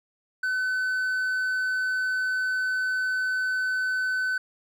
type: tone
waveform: triangle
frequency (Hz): 1513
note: F#6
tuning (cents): +38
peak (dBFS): -22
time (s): 0.43-4.38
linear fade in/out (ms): 5
effects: none